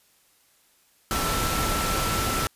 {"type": "tone in noise", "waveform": "sine", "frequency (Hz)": 1333, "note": "E6", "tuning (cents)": 19, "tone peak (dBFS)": -29, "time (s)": [1.11, 2.47], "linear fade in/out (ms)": 0, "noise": "pink", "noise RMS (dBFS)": -26, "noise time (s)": [1.11, 2.47], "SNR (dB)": -6, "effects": ["white hiss -62 dBFS RMS until 2.55 s", "resampled to 32000 Hz"]}